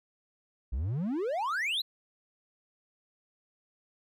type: exponential sweep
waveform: triangle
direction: up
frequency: 55 to 4186 Hz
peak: -27 dBFS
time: 0.72-1.82 s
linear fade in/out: 10 ms
effects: none